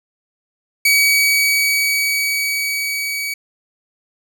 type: tone with level ramp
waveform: sawtooth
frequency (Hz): 2268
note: C#7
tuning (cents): +39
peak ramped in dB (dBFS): -7 to -18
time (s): 0.85-3.34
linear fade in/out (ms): 5
effects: none